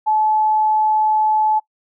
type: tone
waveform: sine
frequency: 862 Hz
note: A5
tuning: 36 cents flat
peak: -13 dBFS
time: 0.06-1.6 s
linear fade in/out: 20 ms
effects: noise-tail reverb RT60 0.1 s tail -23 dB re dry